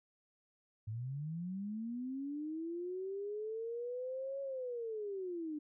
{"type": "linear two-way sweep", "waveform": "sine", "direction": "up then down", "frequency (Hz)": [103.83, 554.4, 293.3], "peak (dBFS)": -38, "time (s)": [0.87, 5.59], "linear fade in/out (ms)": 10, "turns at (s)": 4.41, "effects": []}